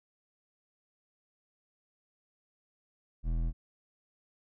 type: tone with hard clipping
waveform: sine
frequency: 41.2 Hz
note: E1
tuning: in tune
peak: -30 dBFS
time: 3.23-3.53 s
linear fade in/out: 50 ms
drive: 11 dB
effects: none